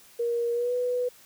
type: tone with pitch glide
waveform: sine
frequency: 472 to 494 Hz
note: A#4 to B4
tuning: +22 to 0 cents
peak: -24 dBFS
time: 0.19-1.09 s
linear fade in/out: 10 ms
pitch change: +78 cents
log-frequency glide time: 0.53-0.73 s
effects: white hiss -54 dBFS RMS until 1.25 s